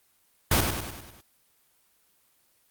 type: noise with echo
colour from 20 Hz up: pink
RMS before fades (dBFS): -21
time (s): 0.51-0.61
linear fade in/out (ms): 5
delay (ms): 100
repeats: 6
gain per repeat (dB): -5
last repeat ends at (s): 1.21
effects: white hiss -66 dBFS RMS until 2.7 s + Opus 24 kbps